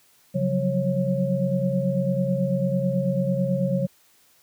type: tone cluster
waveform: sine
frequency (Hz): 137.2 / 178.8 / 187.9 / 546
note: C#3 / F3 / F#3 / C#5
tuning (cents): -17 / +41 / +27 / -26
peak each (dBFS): -26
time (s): 0.34-3.87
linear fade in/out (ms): 20
effects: white hiss -59 dBFS RMS until 4.42 s + high-pass 60 Hz 12 dB/octave